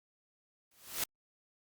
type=noise with exponential growth; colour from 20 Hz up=white; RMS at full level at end=-31 dBFS; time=0.71-1.04 s; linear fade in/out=5 ms; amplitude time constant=70 ms; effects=Opus 48 kbps